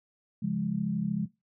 sine chord, Db major, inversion none, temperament equal, 138.59 / 174.61 / 207.7 Hz, Db3 / F3 / Ab3, 0 / 0 / 0 cents, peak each -35 / -31 / -30 dBFS, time 0.42-1.26 s, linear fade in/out 10 ms, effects noise-tail reverb RT60 0.2 s tail -17 dB re dry

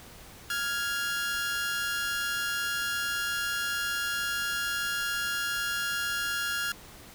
sawtooth tone pair together, 1400.6 / 1663 Hz, F6 / G#6, +5 / +2 cents, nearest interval minor third, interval 297 cents, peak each -27 / -29 dBFS, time 0.5-6.72 s, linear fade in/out 2 ms, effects pink hiss -49 dBFS RMS until 7.14 s

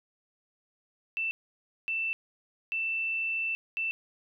sine tone bursts at uneven times, 2666 Hz, E7, 19 cents sharp, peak -28 dBFS, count 4, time 1.17-1.31 / 1.88-2.13 / 2.72-3.55 / 3.77-3.91 s, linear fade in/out 0 ms, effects none

